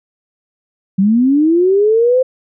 sine linear sweep, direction up, 185 to 523.3 Hz, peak -8 dBFS, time 0.98-2.23 s, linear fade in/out 10 ms, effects none

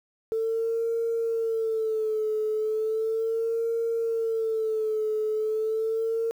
sine tone with vibrato, 445.2 Hz, A4, 20 cents sharp, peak -23 dBFS, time 0.32-6.31 s, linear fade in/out 0 ms, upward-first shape sine, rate 0.36 Hz, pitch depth 56 cents each way, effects tanh soft clip ceiling -19 dBFS + 9-bit

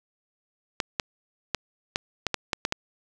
clicks, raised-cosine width 0.2 ms, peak -7 dBFS, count 9, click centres 0.802 / 0.998 / 1.547 / 1.959 / 2.267 / 2.343 / 2.532 / 2.651 / 2.724 s, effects none

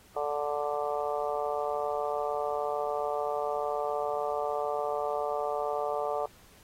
harmonic tone, 146.83 Hz, D3, in tune, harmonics 3 / 4 / 5 / 6 / 7 / 8, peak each -34 / -33 / -34 / -38 / -43 / -38 dBFS, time 0.16-6.26 s, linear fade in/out 5 ms, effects pink hiss -58 dBFS RMS until 6.63 s + AAC 48 kbps

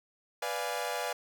sawtooth chord, B diminished seventh, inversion none, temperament equal, 493.9 / 587.3 / 698.5 / 830.6 Hz, B4 / D5 / F5 / Ab5, 0 / 0 / 0 / 0 cents, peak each -34 dBFS, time 0.42-1.13 s, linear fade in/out 5 ms, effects none

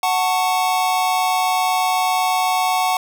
square chord, F# minor, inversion none, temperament just, 740 / 888 / 1110 Hz, F#5 / A5 / C#6, 0 / +16 / +2 cents, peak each -19 / -23 / -24 dBFS, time 0.03-2.97 s, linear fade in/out 2 ms, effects none

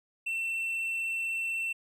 triangle tone, 2692 Hz, E7, 36 cents sharp, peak -28 dBFS, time 0.26-1.73 s, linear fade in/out 10 ms, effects none

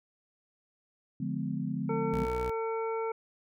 sine chord, D diminished seventh, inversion none, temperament just, 146.83 / 176.2 / 211.4 / 253.7 Hz, D3 / F3 / Ab3 / Cb4, 0 / +16 / +31 / +47 cents, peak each -36 dBFS, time 1.2-2.25 s, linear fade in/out 5 ms
harmonic tone, 450 Hz, A4, 39 cents sharp, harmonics 1 / 2 / 3 / 5, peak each -31 / -37 / -41 / -45 dBFS, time 1.89-3.12 s, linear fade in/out 5 ms
sawtooth tone, 61.74 Hz, B1, in tune, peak -32 dBFS, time 2.13-2.5 s, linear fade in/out 0 ms
effects none

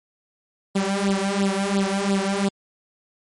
sawtooth tone with flanger, 196.7 Hz, G3, 6 cents sharp, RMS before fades -22 dBFS, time 0.75-2.49 s, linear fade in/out 10 ms, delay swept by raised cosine 0.23 to 3.83 ms, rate 2.9 Hz, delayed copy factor +0.8, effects MP3 48 kbps

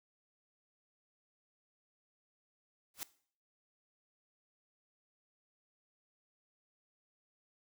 white noise with exponential growth, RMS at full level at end -36 dBFS, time 2.94-3.03 s, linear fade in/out 1 ms, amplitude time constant 19 ms, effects noise-tail reverb RT60 0.5 s tail -18 dB re dry

